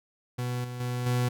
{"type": "tone with level steps", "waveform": "40% pulse", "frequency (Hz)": 123.47, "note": "B2", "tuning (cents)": 0, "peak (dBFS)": [-28, -34, -28, -23], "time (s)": [0.38, 1.29], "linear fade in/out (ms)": 10, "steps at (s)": [0.64, 0.8, 1.06], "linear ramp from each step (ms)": 5, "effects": []}